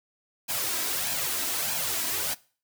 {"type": "noise with flanger", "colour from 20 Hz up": "white", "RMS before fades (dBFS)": -29, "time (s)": [0.48, 2.35], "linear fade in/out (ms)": 20, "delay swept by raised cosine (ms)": [1.2, 3.1], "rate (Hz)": 1.6, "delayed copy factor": 0.55, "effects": ["noise-tail reverb RT60 0.4 s tail -21 dB re dry", "high-pass 80 Hz 12 dB/octave"]}